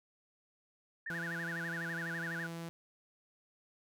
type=tone with vibrato; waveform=sine; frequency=1636 Hz; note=G#6; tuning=26 cents flat; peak=-38 dBFS; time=1.06-2.47 s; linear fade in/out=5 ms; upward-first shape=sine; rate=12 Hz; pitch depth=220 cents each way
type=tone with pitch glide; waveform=sawtooth; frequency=168.5 to 167.05 Hz; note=E3 to E3; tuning=+38 to +23 cents; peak=-37 dBFS; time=1.1-2.69 s; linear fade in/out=0 ms; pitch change=-15 cents; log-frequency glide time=1.27-2.04 s
effects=none